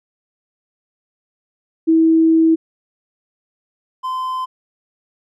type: tone pair in turn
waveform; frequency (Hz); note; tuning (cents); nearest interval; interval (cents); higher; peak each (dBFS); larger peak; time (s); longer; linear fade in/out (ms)
sine / triangle; 324 / 1028.6; E4 / C6; -30 / -30; octave + minor sixth; 2000; second; -9 / -18; first; 1.87-2.56 / 4.03-4.46; first; 20
effects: none